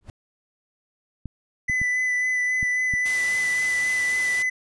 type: noise with exponential growth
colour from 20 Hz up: brown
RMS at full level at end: -33 dBFS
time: 0.01-0.1 s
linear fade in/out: 1 ms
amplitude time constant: 19 ms
type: clicks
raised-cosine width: 5 ms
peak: -20 dBFS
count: 5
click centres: 1.257 / 1.698 / 1.816 / 2.629 / 2.938 s
type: tone with vibrato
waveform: triangle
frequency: 2000 Hz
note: B6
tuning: 21 cents sharp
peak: -19 dBFS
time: 1.68-4.5 s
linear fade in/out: 10 ms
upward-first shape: sine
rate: 3.7 Hz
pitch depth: 14 cents each way
type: noise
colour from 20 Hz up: white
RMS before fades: -34 dBFS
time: 3.05-4.43 s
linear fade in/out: 10 ms
effects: resampled to 24000 Hz